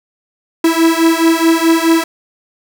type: beating tone pair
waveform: 45% pulse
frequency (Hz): 326.3 / 331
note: E4 / E4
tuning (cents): -18 / +7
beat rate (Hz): 4.7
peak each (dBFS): -12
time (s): 0.64-2.04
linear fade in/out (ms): 5
effects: none